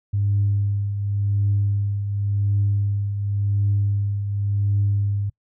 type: tone with tremolo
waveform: sine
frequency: 101.1 Hz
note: G#2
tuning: 46 cents flat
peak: -15 dBFS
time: 0.13-5.3 s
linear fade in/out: 10 ms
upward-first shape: triangle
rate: 0.91 Hz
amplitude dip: 60%
effects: noise-tail reverb RT60 0.1 s tail -26 dB re dry + tanh soft clip ceiling -12 dBFS